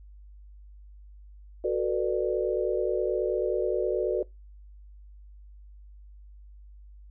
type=chord; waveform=sine; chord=B minor seventh; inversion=second; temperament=just; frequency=370.4 / 444.5 / 493.9 / 592.7 Hz; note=F#4 / A4 / B4 / D5; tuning=+2 / +18 / 0 / +16 cents; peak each=-28 / -30 / -30 / -31 dBFS; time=1.64-4.23 s; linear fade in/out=5 ms; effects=noise-tail reverb RT60 0.2 s tail -23 dB re dry + added 50 Hz sine -46 dBFS peak until 7.1 s